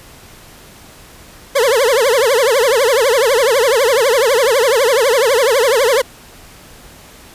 40% pulse tone with vibrato, 498.6 Hz, B4, 16 cents sharp, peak -9 dBFS, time 1.55-6.02 s, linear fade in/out 10 ms, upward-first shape triangle, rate 12 Hz, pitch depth 290 cents each way, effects pink hiss -40 dBFS RMS until 7.34 s + resampled to 32000 Hz

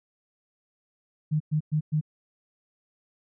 sine tone bursts, 153.2 Hz, D#3, 27 cents flat, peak -21 dBFS, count 4, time 1.31-2.012 s, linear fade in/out 20 ms, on 93 ms, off 110 ms, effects none

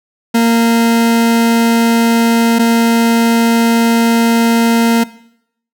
40% pulse tone pair in turn, 230.9 / 230.9 Hz, A#3 / A#3, -16 / -16 cents, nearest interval unison, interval 0 cents, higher neither, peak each -7 dBFS, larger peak neither, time 0.34-2.59 / 2.59-5.04 s, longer second, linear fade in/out 10 ms, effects noise-tail reverb RT60 0.7 s tail -19 dB re dry

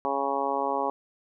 harmonic tone, 138.4 Hz, C#3, 2 cents flat, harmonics 2 / 3 / 4 / 5 / 6 / 7 / 8, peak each -36 / -33 / -32 / -34 / -30 / -32 / -33 dBFS, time 0.05-0.9 s, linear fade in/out 0 ms, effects none

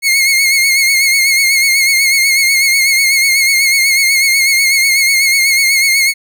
sawtooth tone with vibrato, 2164 Hz, C#7, 42 cents flat, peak -5 dBFS, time 0.02-6.14 s, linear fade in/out 50 ms, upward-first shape sine, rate 8.1 Hz, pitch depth 50 cents each way, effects none

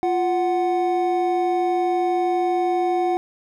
triangle tone pair together, 349.2 / 740 Hz, F4 / F#5, 0 / 0 cents, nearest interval octave + minor second, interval 1300 cents, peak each -19 dBFS, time 0.03-3.17 s, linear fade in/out 0 ms, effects none

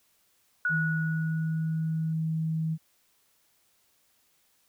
sine tone with exponential decay, 1463 Hz, F#6, 20 cents flat, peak -23 dBFS, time 0.65-2.13 s, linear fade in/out 2 ms, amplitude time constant 320 ms
sine tone, 160 Hz, D#3, 49 cents sharp, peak -26 dBFS, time 0.69-2.78 s, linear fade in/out 50 ms
effects white hiss -68 dBFS RMS until 4.68 s

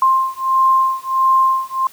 sine beating tone pair, 1054 / 1055.5 Hz, C6 / C6, +12 / +15 cents, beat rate 1.5 Hz, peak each -15 dBFS, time 0.02-1.87 s, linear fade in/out 2 ms, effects white hiss -44 dBFS RMS until 1.92 s

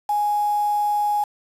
sine tone with quantisation, 830.6 Hz, G#5, in tune, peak -18 dBFS, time 0.09-1.24 s, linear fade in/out 5 ms, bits 6, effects resampled to 32000 Hz

